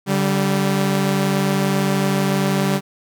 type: tone pair together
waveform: sawtooth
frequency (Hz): 143.98 / 194.4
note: D3 / G3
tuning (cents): -34 / -14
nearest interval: perfect fourth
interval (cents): 520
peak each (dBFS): -17 / -14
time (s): 0.06-2.81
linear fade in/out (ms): 50
effects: none